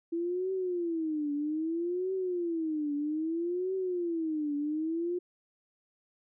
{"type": "tone with vibrato", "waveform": "sine", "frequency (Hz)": 331.5, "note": "E4", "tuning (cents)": 10, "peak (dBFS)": -29, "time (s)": [0.12, 5.19], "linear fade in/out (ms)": 10, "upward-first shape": "triangle", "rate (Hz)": 0.62, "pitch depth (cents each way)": 250, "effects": []}